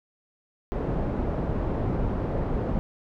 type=low-pass noise; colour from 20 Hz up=pink; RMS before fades=-27 dBFS; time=0.72-2.79 s; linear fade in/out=0 ms; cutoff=650 Hz; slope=12 dB/octave; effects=none